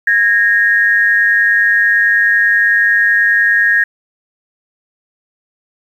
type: tone pair together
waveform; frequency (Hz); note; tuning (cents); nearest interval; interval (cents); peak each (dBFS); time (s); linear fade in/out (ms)
sine; 1645.5 / 1856; G#6 / A#6; -16 / -8; major second; 208; -11; 0.07-3.84; 5
effects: 7-bit